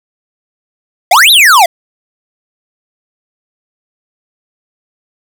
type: exponential two-way sweep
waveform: square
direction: up then down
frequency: 645 to 4100 to 645 Hz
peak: -3 dBFS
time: 1.11-1.66 s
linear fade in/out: 5 ms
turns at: 1.31 s
effects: none